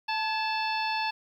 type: harmonic tone with a mistuned harmonic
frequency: 880 Hz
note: A5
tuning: in tune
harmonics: 1 / 2 / 3 / 4 / 5 / 6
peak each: -29 / -36 / -33 / -40 / -37 / -44 dBFS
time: 0.08-1.11 s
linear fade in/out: 10 ms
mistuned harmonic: 2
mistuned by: -61 cents
effects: 10-bit